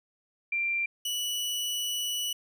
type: tone pair in turn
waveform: sine / sawtooth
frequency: 2367 / 2951 Hz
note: D7 / F#7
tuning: +13 / -5 cents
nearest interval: major third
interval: 382 cents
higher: second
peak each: -26 / -26 dBFS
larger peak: neither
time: 0.52-0.86 / 1.05-2.33 s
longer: second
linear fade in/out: 5 ms
effects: none